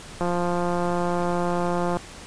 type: click train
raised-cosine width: 1 ms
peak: -12 dBFS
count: 309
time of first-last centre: 0.21-1.97 s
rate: 175 Hz
effects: pink hiss -41 dBFS RMS until 2.26 s + resampled to 22050 Hz